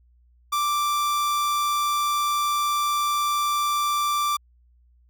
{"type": "tone", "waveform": "45% pulse", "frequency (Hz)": 1174.7, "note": "D6", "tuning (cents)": 0, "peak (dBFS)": -21, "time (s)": [0.52, 4.37], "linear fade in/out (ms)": 10, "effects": ["added 60 Hz sine -55 dBFS peak until 5.09 s"]}